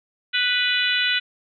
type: harmonic tone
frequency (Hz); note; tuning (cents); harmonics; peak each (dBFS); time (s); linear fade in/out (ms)
493.9; B4; 0; 3 / 4 / 5 / 6 / 7 / 8; -24 / -27 / -26 / -24 / -27 / -28; 0.33-1.2; 20
effects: none